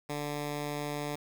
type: tone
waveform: 10% pulse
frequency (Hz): 146.7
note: D3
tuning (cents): -2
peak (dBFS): -25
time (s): 0.09-1.16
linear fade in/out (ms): 10
effects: 9-bit